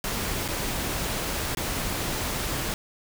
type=noise with dropouts; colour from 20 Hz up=pink; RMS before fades=-29 dBFS; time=0.04-2.74 s; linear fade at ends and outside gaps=1 ms; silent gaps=0.48-0.485 / 1.549-1.571 s; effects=none